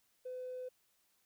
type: tone with tanh clipping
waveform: triangle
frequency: 506 Hz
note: B4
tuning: 42 cents sharp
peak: -40 dBFS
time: 0.25-0.69 s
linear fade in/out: 10 ms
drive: 1 dB
effects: white hiss -75 dBFS RMS until 1.25 s